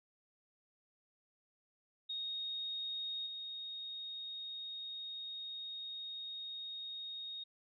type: tone with level steps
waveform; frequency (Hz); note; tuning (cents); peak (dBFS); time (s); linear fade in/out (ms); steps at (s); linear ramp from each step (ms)
sine; 3729; A#7; 0; -38 / -42; 2.09-7.44; 10; 3.26; 10
effects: none